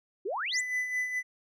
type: exponential sweep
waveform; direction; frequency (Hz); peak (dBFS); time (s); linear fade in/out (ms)
sine; up; 340 to 8372; -30; 0.25-0.61; 10
type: tone with tremolo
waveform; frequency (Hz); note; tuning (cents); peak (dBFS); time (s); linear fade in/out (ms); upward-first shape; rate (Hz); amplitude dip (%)
triangle; 2000; B6; +21; -25; 0.51-1.23; 50; sine; 4.7; 55
effects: none